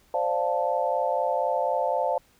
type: chord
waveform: sine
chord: D minor seventh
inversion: third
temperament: equal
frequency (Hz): 523.3 / 587.3 / 698.5 / 880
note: C5 / D5 / F5 / A5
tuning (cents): 0 / 0 / 0 / 0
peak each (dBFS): -28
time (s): 0.14-2.18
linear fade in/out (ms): 2
effects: pink hiss -61 dBFS RMS until 2.39 s